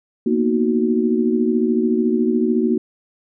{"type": "chord", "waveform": "sine", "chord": "B major seventh", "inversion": "third", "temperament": "equal", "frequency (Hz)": [233.1, 246.9, 311.1, 370], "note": ["A#3", "B3", "D#4", "F#4"], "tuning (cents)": [0, 0, 0, 0], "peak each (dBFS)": [-18, -24, -22, -20], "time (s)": [0.26, 2.78], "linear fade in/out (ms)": 5, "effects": []}